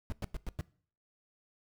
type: noise bursts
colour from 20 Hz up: brown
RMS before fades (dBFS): -35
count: 5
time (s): 0.1-0.61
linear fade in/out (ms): 0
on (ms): 22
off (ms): 100
effects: noise-tail reverb RT60 0.5 s tail -21 dB re dry